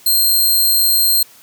5% pulse tone, 4186 Hz, C8, in tune, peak -4 dBFS, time 0.06-1.23 s, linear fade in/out 5 ms, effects white hiss -45 dBFS RMS until 1.42 s + high-pass 80 Hz 12 dB/octave

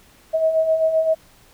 sine beating tone pair, 634 / 641.7 Hz, D#5 / E5, +32 / -47 cents, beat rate 7.7 Hz, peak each -24 / -16 dBFS, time 0.33-1.15 s, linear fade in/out 20 ms, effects pink hiss -52 dBFS RMS until 1.53 s

